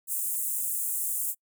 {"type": "high-pass noise", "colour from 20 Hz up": "pink", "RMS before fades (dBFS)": -30, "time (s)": [0.07, 1.35], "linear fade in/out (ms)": 50, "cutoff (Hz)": 7800, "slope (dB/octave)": 48, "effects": ["noise-tail reverb RT60 0.1 s tail -26 dB re dry"]}